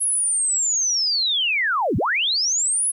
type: linear two-way sweep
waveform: sine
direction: down then up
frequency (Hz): 10770 to 73.42 to 10770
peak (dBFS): -18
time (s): 0-2.92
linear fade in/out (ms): 20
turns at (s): 1.97
effects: 10-bit